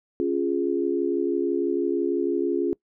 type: chord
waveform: sine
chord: Db major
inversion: none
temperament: equal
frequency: 277.2 / 349.2 / 415.3 Hz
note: Db4 / F4 / Ab4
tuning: 0 / 0 / 0 cents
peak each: -27 / -24 / -27 dBFS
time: 0.2-2.73 s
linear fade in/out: 0 ms
effects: noise-tail reverb RT60 0.1 s tail -24 dB re dry